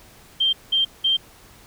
sine tone bursts, 3159 Hz, G7, 13 cents sharp, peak -16 dBFS, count 3, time 0.4-1.17 s, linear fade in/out 10 ms, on 130 ms, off 190 ms, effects pink hiss -49 dBFS RMS until 1.66 s

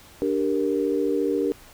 sine chord, G minor, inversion second, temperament equal, 293.7 / 392 / 466.2 Hz, D4 / G4 / Bb4, 0 / 0 / 0 cents, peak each -25 dBFS, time 0.22-1.52 s, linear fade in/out 0 ms, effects pink hiss -49 dBFS RMS until 1.73 s

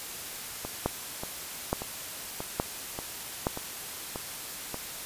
two click trains, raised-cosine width 1 ms, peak -11 / -20 dBFS, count 4 / 8, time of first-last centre 0.86-3.469 / 0.65-4.744 s, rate 1.15 / 1.71 Hz, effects white hiss -39 dBFS RMS until 5.05 s + resampled to 32000 Hz

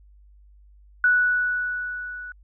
sine tone with level ramp, 1476 Hz, F#6, 5 cents flat, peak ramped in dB -14 to -34 dBFS, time 1.04-2.32 s, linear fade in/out 2 ms, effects added 50 Hz sine -49 dBFS peak until 2.43 s

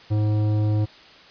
triangle tone with tanh clipping, 106.1 Hz, G#2, 38 cents sharp, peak -20 dBFS, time 0.1-0.86 s, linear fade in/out 20 ms, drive 17 dB, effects white hiss -47 dBFS RMS until 1.3 s + resampled to 11025 Hz

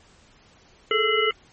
sine tone cluster, 422.9 / 444.4 / 1332 / 2060 / 2937 Hz, G#4 / A4 / E6 / C7 / F#7, +31 / +17 / +18 / -28 / -13 cents, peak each -25 dBFS, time 0.91-1.31 s, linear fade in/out 2 ms, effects pink hiss -55 dBFS RMS until 1.52 s + MP3 32 kbps

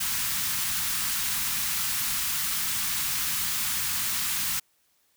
white band-stop noise, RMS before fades -28 dBFS, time 0-4.6 s, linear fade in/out 10 ms, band 230 to 990 Hz, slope 24 dB/octave, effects white hiss -68 dBFS RMS until 5.16 s

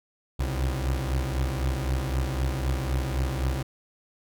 30% pulse beating tone pair, 64.7 / 68.6 Hz, C2 / C#2, -19 / -17 cents, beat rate 3.9 Hz, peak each -24 / -27 dBFS, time 0.39-3.63 s, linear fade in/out 10 ms, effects none

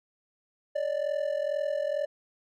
triangle ring-modulated tone, 587.3 Hz, D5, in tune, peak -22 dBFS, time 0.75-2.06 s, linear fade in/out 10 ms, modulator 21.1 Hz, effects none

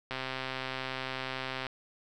click train, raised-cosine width 0.3 ms, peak -19 dBFS, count 205, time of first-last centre 0.11-1.667 s, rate 131 Hz, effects none

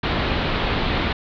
pink low-pass noise, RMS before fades -22 dBFS, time 0.03-1.13 s, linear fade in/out 5 ms, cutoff 4100 Hz, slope 48 dB/octave, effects none

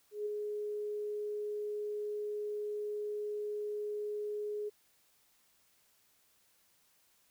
sine tone with ADSR envelope, 418.3 Hz, G#4, 12 cents sharp, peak -32 dBFS, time 0.11-4.7 s, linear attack 150 ms, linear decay 11 ms, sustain -3 dB, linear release 19 ms, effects white hiss -70 dBFS RMS until 7.3 s

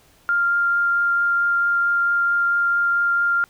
sine tone with vibrato, 1396 Hz, F6, 1 cent flat, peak -16 dBFS, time 0.29-3.44 s, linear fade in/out 0 ms, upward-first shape triangle, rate 4.5 Hz, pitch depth 8 cents each way, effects pink hiss -55 dBFS RMS until 3.49 s

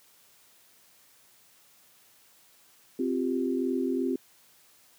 sine chord, C suspended fourth, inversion none, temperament equal, 261.6 / 349.2 / 392 Hz, C4 / F4 / G4, 0 / 0 / 0 cents, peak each -28 / -31 / -32 dBFS, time 2.99-4.16 s, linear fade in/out 5 ms, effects white hiss -60 dBFS RMS until 4.98 s + high-pass 80 Hz 12 dB/octave

